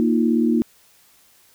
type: chord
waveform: sine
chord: Bb suspended fourth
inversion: none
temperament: equal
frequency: 233.1 / 311.1 / 349.2 Hz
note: Bb3 / Eb4 / F4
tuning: 0 / 0 / 0 cents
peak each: -17 / -21 / -23 dBFS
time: 0-0.62 s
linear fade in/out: 0 ms
effects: white hiss -55 dBFS RMS until 1.54 s